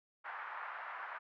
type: band-pass noise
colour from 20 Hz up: pink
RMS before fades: -45 dBFS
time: 0.24-1.19 s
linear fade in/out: 20 ms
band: 930 to 1700 Hz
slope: 24 dB/octave
effects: none